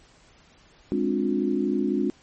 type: chord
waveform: sine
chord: D half-diminished seventh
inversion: second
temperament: equal with one note detuned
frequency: 207.7 / 261.6 / 293.7 / 357.6 Hz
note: Ab3 / C4 / D4 / F4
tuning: 0 / 0 / 0 / +41 cents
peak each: -27 dBFS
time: 0.92-2.1 s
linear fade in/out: 0 ms
effects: pink hiss -56 dBFS RMS until 2.22 s + MP3 32 kbps